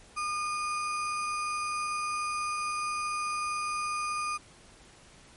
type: tone with sample-and-hold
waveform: sine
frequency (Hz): 1212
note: D#6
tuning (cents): -46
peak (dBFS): -29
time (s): 0.16-4.38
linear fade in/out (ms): 20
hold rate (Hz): 3675
effects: pink hiss -55 dBFS RMS until 5.36 s + MP3 48 kbps